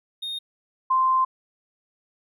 triangle / sine tone pair in turn, 3695 / 1042.6 Hz, A#7 / C6, -16 / -6 cents, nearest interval octave + minor seventh, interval 2190 cents, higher first, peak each -27 / -17 dBFS, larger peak second, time 0.22-0.39 / 0.9-1.25 s, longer second, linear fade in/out 10 ms, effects none

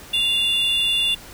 triangle tone pair together, 2793 / 3482 Hz, F7 / A7, -1 / -19 cents, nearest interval major third, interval 382 cents, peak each -18 dBFS, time 0.13-1.15 s, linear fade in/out 10 ms, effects tanh soft clip ceiling -10 dBFS + pink hiss -41 dBFS RMS until 1.33 s

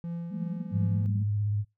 triangle tone with tremolo, 170 Hz, F3, 46 cents flat, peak -29 dBFS, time 0.04-1.06 s, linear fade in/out 0 ms, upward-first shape triangle, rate 2.8 Hz, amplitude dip 40%
white band-pass noise, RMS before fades -36 dBFS, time 0.3-1.24 s, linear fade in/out 10 ms, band 170 to 220 Hz, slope 96 dB/octave
sine tone with vibrato, 103.83 Hz, G#2, in tune, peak -25 dBFS, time 0.71-1.65 s, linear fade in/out 50 ms, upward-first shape sine, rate 16 Hz, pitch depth 32 cents each way
effects noise-tail reverb RT60 0.2 s tail -24 dB re dry

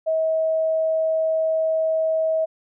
sine tone, 640 Hz, D#5, 49 cents sharp, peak -18 dBFS, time 0.06-2.46 s, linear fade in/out 20 ms, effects none

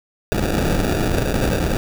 pink noise with sample-and-hold, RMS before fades -19 dBFS, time 0.32-1.77 s, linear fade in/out 0 ms, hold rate 1050 Hz, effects none

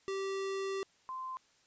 square / sine tone pair in turn, 388.9 / 1038.2 Hz, G4 / C6, -14 / -14 cents, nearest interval octave + perfect fourth, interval 1700 cents, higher second, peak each -35 / -38 dBFS, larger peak first, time 0.08-0.83 / 1.09-1.37 s, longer first, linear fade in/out 0 ms, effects white hiss -68 dBFS RMS until 1.66 s + resampled to 16000 Hz

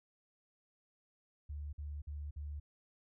sine tone bursts, 73.42 Hz, D2, in tune, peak -40 dBFS, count 4, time 1.49-2.6 s, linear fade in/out 10 ms, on 240 ms, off 50 ms, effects none

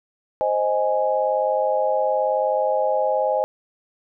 sine chord, Ab major, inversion first, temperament equal, 523.3 / 622.3 / 830.6 Hz, C5 / Eb5 / Ab5, 0 / 0 / 0 cents, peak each -22 / -22 / -23 dBFS, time 0.41-3.44 s, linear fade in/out 0 ms, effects none

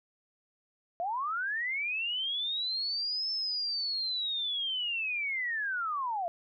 sine linear two-way sweep, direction up then down, 659.3 to 5300 to 659.3 Hz, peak -30 dBFS, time 1-6.28 s, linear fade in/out 0 ms, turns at 3.31 s, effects none

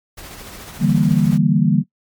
pink noise with tremolo, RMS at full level -34 dBFS, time 0.17-1.38 s, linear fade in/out 10 ms, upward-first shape sine, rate 14 Hz, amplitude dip 35%
sine chord, E half-diminished seventh, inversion third, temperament equal, 146.83 / 164.81 / 196 / 233.1 Hz, D3 / E3 / G3 / Bb3, 0 / 0 / 0 / 0 cents, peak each -17 / -17 / -17 / -18 dBFS, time 0.79-1.84 s, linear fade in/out 50 ms
effects noise-tail reverb RT60 0.1 s tail -21 dB re dry + MP3 96 kbps

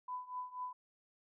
sine tone with tremolo, 1000 Hz, B5, 21 cents sharp, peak -37 dBFS, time 0.08-0.73 s, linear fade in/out 5 ms, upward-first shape triangle, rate 4.1 Hz, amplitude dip 90%, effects none

